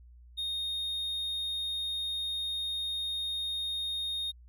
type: tone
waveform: triangle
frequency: 3700 Hz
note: A#7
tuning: 14 cents flat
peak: -30 dBFS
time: 0.37-4.32 s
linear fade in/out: 20 ms
effects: added 60 Hz sine -51 dBFS peak until 4.48 s